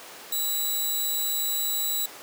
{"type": "tone", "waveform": "10% pulse", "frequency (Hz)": 3919, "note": "B7", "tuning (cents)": -14, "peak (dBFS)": -17, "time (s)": [0.32, 2.06], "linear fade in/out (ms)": 5, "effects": ["pink hiss -42 dBFS RMS until 2.22 s", "high-pass 400 Hz 12 dB/octave"]}